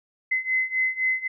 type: beating tone pair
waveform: sine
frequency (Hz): 2042 / 2045.9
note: C7 / C7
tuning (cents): -43 / -39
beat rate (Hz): 3.9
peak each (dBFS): -26 / -24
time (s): 0.31-1.28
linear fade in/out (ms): 10
effects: none